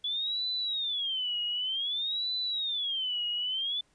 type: tone with vibrato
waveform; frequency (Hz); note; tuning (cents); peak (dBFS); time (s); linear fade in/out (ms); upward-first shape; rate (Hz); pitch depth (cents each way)
sine; 3400; G#7; +40; -29; 0.04-3.81; 5; sine; 0.54; 280
effects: pink hiss -69 dBFS RMS until 3.94 s + resampled to 22050 Hz